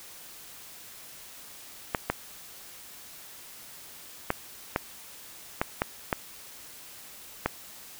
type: clicks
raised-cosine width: 0.5 ms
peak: -9 dBFS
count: 8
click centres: 1.948 / 2.1 / 4.304 / 4.761 / 5.615 / 5.819 / 6.128 / 7.46 s
effects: white hiss -47 dBFS RMS until 7.99 s